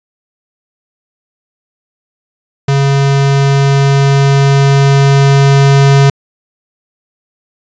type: tone with level ramp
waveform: square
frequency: 138.59 Hz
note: C#3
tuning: in tune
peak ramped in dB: -8 to -4 dBFS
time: 2.68-6.1 s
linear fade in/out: 5 ms
effects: resampled to 16000 Hz